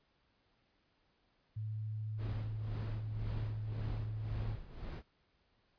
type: tone with vibrato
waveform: sine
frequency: 108 Hz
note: A2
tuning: 32 cents flat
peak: -37 dBFS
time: 1.56-4.56 s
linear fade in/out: 10 ms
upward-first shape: triangle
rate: 14 Hz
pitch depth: 8 cents each way
type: noise with tremolo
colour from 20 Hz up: brown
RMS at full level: -41 dBFS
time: 2.17-5.03 s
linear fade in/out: 50 ms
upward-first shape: sine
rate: 1.9 Hz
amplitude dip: 75%
effects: pink hiss -75 dBFS RMS until 5.78 s + resampled to 11025 Hz